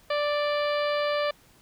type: harmonic tone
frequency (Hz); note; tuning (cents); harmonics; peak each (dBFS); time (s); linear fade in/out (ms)
587.3; D5; 0; 1 / 2 / 3 / 4 / 5 / 6 / 7 / 8; -25 / -31 / -35 / -37 / -39 / -41 / -42 / -43; 0.1-1.31; 5
effects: pink hiss -58 dBFS RMS until 1.61 s